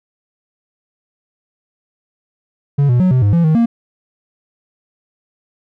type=tone with pitch steps; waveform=triangle; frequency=141.8 / 122.3 / 184.1 / 128.1 / 101.9 / 169.3 / 157.2 / 232.8 Hz; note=C#3 / B2 / F#3 / C3 / G#2 / E3 / D#3 / A#3; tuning=+40 / -16 / -8 / -36 / -32 / +46 / +18 / -2 cents; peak=-7 dBFS; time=2.78-3.66 s; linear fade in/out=10 ms; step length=110 ms; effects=none